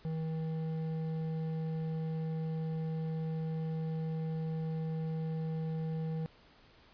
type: tone with hard clipping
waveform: sine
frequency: 160 Hz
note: D#3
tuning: 49 cents sharp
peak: -35 dBFS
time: 0.05-6.26 s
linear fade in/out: 0 ms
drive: 8 dB
effects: pink hiss -61 dBFS RMS until 6.93 s + resampled to 11025 Hz